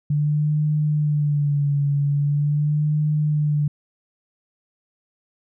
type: tone with vibrato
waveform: sine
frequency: 146.83 Hz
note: D3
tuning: in tune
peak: -17 dBFS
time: 0.1-3.68 s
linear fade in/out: 5 ms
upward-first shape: sine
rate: 0.42 Hz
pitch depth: 53 cents each way
effects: none